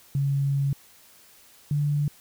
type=tone pair in turn; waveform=sine; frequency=139.2 / 146.1 Hz; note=C#3 / D3; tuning=+8 / -9 cents; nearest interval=minor second; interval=83 cents; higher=second; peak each=-21 / -21 dBFS; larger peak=neither; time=0.15-0.73 / 1.71-2.08 s; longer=first; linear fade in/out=2 ms; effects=white hiss -54 dBFS RMS until 2.2 s